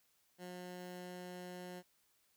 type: tone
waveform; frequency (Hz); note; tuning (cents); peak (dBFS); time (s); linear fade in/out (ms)
15% pulse; 179.9; F#3; -48; -40; 0.38-1.83; 50
effects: white hiss -75 dBFS RMS until 2.36 s